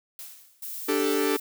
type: noise with exponential decay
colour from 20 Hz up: blue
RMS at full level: -38 dBFS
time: 0.19-0.84 s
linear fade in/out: 2 ms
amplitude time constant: 140 ms
type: noise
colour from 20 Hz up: violet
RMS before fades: -36 dBFS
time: 0.62-1.4 s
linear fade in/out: 5 ms
type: chord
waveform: 45% pulse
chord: D suspended fourth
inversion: none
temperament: equal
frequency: 293.7 / 392 / 440 Hz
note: D4 / G4 / A4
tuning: 0 / 0 / 0 cents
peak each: -27 dBFS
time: 0.88-1.37 s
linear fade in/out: 10 ms
effects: none